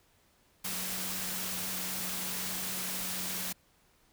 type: tone in noise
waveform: sine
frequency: 185.1 Hz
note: F#3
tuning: 1 cent sharp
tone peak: -45 dBFS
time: 0.64-3.53 s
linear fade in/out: 10 ms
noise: white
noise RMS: -36 dBFS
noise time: 0.64-3.53 s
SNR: -12 dB
effects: pink hiss -67 dBFS RMS until 4.12 s